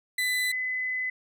35% pulse / sine tone pair in turn, 2002 / 2017 Hz, B6 / B6, +23 / +36 cents, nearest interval unison, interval 13 cents, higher second, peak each -23 / -27 dBFS, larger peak first, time 0.18-0.52 / 0.52-1.1 s, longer second, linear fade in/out 5 ms, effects none

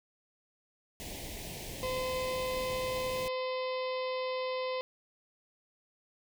pink band-stop noise, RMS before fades -42 dBFS, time 1-3.28 s, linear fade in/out 0 ms, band 890 to 1900 Hz, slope 48 dB/octave
harmonic tone, 513 Hz, C5, 34 cents flat, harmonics 1 / 2 / 4 / 5 / 6 / 7 / 8 / 9 / 10, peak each -33 / -39 / -45 / -47 / -49 / -50 / -51 / -52 / -53 dBFS, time 1.83-4.81 s, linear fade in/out 0 ms
effects none

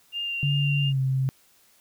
sine tone with vibrato, 2791 Hz, F7, 2 cents flat, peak -27 dBFS, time 0.12-0.93 s, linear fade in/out 50 ms, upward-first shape triangle, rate 2.9 Hz, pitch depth 17 cents each way
sine tone with pitch glide, 142.8 to 132.47 Hz, D3 to C3, -48 to +22 cents, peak -21 dBFS, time 0.43-1.29 s, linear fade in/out 0 ms, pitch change -130 cents, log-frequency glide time 0.8-1 s
effects white hiss -60 dBFS RMS until 1.8 s

